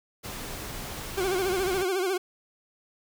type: noise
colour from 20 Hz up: pink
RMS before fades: -37 dBFS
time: 0.23-1.84 s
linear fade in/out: 20 ms
type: tone with vibrato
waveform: 40% pulse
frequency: 374.2 Hz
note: F#4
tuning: 20 cents sharp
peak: -24 dBFS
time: 1.17-2.18 s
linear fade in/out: 10 ms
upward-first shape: sine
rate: 14 Hz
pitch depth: 96 cents each way
effects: none